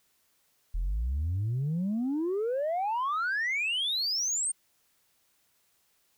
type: exponential sweep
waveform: sine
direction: up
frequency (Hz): 38.89 to 8870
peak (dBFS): -25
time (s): 0.74-4.52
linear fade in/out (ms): 10
effects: tanh soft clip ceiling -25 dBFS + white hiss -70 dBFS RMS until 6.17 s